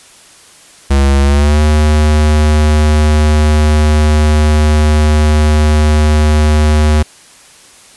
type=tone with pitch glide; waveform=square; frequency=69.3 to 76.01 Hz; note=C#2 to D#2; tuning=0 to -40 cents; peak=-7 dBFS; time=0.9-7.03 s; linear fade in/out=10 ms; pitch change=+160 cents; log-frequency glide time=1.21-1.62 s; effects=white hiss -40 dBFS RMS until 7.96 s + resampled to 24000 Hz